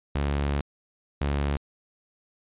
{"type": "tone pair in turn", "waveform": "sawtooth", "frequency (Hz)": [71.2, 71.2], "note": ["C#2", "C#2"], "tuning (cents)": [47, 47], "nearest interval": "unison", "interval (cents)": 0, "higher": "neither", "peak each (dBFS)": -20, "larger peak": "neither", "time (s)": [[0.15, 0.61], [1.21, 1.57]], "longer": "first", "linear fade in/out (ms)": 5, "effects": ["resampled to 8000 Hz"]}